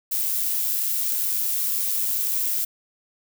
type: noise with amplitude modulation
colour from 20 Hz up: violet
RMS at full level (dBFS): -23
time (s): 0.11-2.65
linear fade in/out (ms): 10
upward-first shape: sine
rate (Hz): 102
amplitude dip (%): 25
effects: none